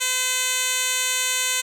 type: tone with band-pass filter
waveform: 10% pulse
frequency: 510 Hz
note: C5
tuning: 44 cents flat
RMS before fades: -23 dBFS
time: 0-1.62 s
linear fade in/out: 20 ms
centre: 6600 Hz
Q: 1.1
effects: none